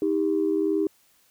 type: tone pair together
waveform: sine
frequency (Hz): 315.8 / 397.4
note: D#4 / G4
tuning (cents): +26 / +24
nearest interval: major third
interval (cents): 398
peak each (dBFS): -23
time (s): 0.02-0.87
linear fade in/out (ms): 2
effects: tanh soft clip ceiling -13 dBFS + white hiss -62 dBFS RMS until 1.3 s